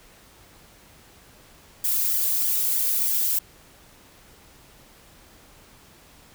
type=noise with flanger; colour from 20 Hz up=violet; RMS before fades=-23 dBFS; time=1.84-3.39 s; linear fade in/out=5 ms; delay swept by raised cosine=0.73 to 3.03 ms; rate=3.2 Hz; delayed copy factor=-0.95; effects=pink hiss -52 dBFS RMS until 6.34 s